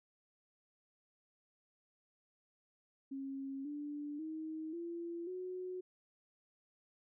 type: tone with pitch steps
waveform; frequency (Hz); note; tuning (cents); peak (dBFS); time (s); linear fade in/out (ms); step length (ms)
sine; 271.6 / 292.8 / 315.6 / 340.2 / 366.8; C#4 / D4 / D#4 / F4 / F#4; -35 / -5 / +25 / -45 / -15; -40; 3.11-5.81; 10; 540
effects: none